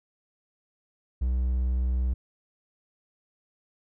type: tone with vibrato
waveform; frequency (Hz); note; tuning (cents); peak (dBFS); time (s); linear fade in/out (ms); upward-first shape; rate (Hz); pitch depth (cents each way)
triangle; 62.7; B1; +27; -21; 1.21-2.14; 10; sine; 18; 14
effects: none